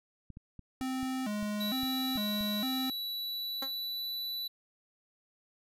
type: clicks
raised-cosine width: 5 ms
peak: -34 dBFS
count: 9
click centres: 0.303 / 0.371 / 0.593 / 0.812 / 1.03 / 1.428 / 1.833 / 2.157 / 2.409 s
type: tone with vibrato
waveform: square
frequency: 233.1 Hz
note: A#3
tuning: in tune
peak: -33 dBFS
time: 0.81-2.9 s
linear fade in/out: 2 ms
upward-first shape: square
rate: 1.1 Hz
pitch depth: 190 cents each way
type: tone with pitch glide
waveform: square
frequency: 3929 to 3965 Hz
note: B7 to B7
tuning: -10 to +6 cents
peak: -35 dBFS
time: 1.6-4.48 s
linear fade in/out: 10 ms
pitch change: +16 cents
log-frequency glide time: 2.88-4.08 s
type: tone with exponential decay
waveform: 10% pulse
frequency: 268.4 Hz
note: C4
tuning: 44 cents sharp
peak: -27 dBFS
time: 3.62-3.73 s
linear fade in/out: 5 ms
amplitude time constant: 23 ms
effects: none